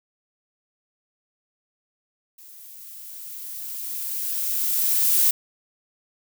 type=noise with level ramp; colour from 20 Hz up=violet; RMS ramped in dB=-46 to -17 dBFS; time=2.38-5.31 s; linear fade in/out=5 ms; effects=none